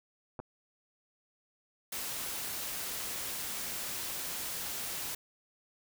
clicks, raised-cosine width 1 ms, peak -27 dBFS, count 2, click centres 0.392 / 0.4 s
white noise, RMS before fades -38 dBFS, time 1.92-5.15 s, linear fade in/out 5 ms
effects none

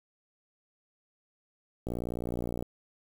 click train, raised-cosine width 2 ms, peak -21 dBFS, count 46, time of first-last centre 1.87-2.625 s, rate 59.6 Hz, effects 8-bit

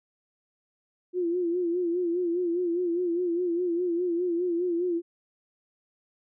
sine tone with vibrato, 349.2 Hz, F4, in tune, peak -24 dBFS, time 1.13-5.02 s, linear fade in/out 50 ms, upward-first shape sine, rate 4.9 Hz, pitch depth 73 cents each way, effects none

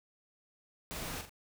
pink noise with echo, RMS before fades -41 dBFS, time 0.91-1.21 s, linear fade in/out 0 ms, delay 42 ms, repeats 2, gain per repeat -7 dB, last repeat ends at 1.294 s, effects none

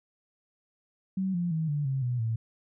sine tone with pitch steps, 190 / 174.23 / 159.77 / 146.51 / 134.35 / 123.2 / 112.97 Hz, F#3 / F3 / D#3 / D3 / C3 / B2 / A2, +46 / -4 / +46 / -4 / +46 / -4 / +46 cents, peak -26 dBFS, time 1.17-2.36 s, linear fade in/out 5 ms, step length 170 ms, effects none

